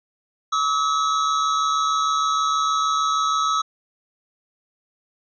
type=tone pair together; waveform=square; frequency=1141 / 1287.4 Hz; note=C#6 / E6; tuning=+50 / -41 cents; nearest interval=major second; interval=209 cents; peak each=-27 / -20 dBFS; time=0.52-3.62 s; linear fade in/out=10 ms; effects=resampled to 16000 Hz